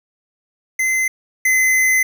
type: tone pair in turn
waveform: square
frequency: 2058 / 2043 Hz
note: C7 / C7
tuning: -29 / -42 cents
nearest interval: unison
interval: 13 cents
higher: first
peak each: -16 / -13 dBFS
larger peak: second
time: 0.79-1.08 / 1.45-2.03 s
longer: second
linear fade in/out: 5 ms
effects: none

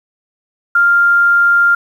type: tone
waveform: sine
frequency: 1396.9 Hz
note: F6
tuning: in tune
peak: -7 dBFS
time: 0.75-1.75 s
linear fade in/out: 5 ms
effects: 7-bit

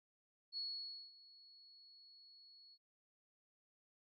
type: tone with ADSR envelope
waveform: sine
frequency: 4365 Hz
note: C#8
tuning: 28 cents flat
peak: -40 dBFS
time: 0.52-2.78 s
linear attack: 54 ms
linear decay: 540 ms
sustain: -20 dB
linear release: 49 ms
effects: none

